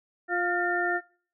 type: harmonic tone with a mistuned harmonic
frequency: 351.5 Hz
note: F4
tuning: 11 cents sharp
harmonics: 1 / 2 / 4 / 5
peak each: -30 / -30 / -30 / -30 dBFS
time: 0.28-1.01 s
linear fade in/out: 50 ms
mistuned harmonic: 5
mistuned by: +45 cents
effects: noise-tail reverb RT60 0.5 s tail -22 dB re dry